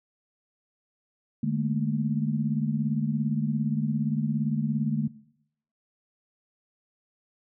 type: tone cluster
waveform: sine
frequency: 149 / 212.2 / 229.6 Hz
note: D3 / G#3 / A#3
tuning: +25 / +38 / -26 cents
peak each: -28 dBFS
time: 1.43-5.08 s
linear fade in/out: 5 ms
effects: noise-tail reverb RT60 0.7 s tail -18 dB re dry